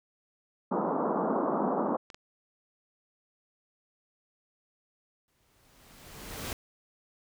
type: band-pass noise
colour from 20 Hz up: pink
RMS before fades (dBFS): -29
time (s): 0.71-1.97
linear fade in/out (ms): 10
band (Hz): 190 to 1200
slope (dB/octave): 48
type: clicks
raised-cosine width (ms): 0.2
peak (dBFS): -28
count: 2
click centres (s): 2.102 / 2.145
type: noise with exponential growth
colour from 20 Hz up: pink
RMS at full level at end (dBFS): -35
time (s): 5.28-6.53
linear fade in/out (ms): 1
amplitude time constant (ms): 270
effects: none